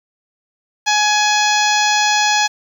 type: harmonic tone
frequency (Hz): 840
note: G#5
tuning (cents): +19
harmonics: 1 / 2 / 3 / 4 / 5 / 6 / 7 / 8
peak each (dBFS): -16 / -19 / -21 / -22 / -23 / -24 / -24 / -25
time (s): 0.86-2.48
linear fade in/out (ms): 20
effects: 7-bit